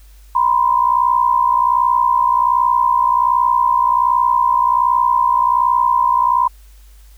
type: tone pair together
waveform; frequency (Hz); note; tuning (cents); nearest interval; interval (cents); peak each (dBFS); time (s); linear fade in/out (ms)
sine; 966 / 1027.3; B5 / C6; -39 / -32; minor second; 107; -14; 0.35-6.48; 5
effects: added 50 Hz sine -40 dBFS peak until 7.17 s + white hiss -53 dBFS RMS until 7.17 s